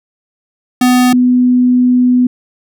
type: tone pair in turn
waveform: square / sine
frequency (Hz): 250 / 249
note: B3 / B3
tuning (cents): +21 / +14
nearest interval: unison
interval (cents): 7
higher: first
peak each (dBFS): -7 / -6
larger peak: second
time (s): 0.81-1.13 / 1.13-2.27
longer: second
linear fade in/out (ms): 5
effects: none